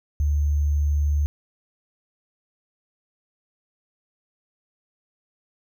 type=tone with sample-and-hold; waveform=sine; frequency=73.42 Hz; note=D2; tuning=in tune; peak=-18 dBFS; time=0.2-1.26 s; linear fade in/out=0 ms; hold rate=6300 Hz; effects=none